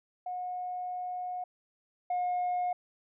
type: tone pair in turn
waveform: sine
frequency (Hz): 725 / 718.7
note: F#5 / F5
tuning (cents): -35 / +49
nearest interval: unison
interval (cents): 16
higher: first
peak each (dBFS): -33 / -26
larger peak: second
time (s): 0.26-1.44 / 2.1-2.73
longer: first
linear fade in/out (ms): 5
effects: tanh soft clip ceiling -26 dBFS